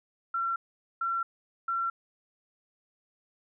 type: tone bursts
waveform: sine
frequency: 1359 Hz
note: F6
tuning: 48 cents flat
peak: -27 dBFS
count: 3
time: 0.34-1.9 s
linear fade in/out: 5 ms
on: 220 ms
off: 450 ms
effects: none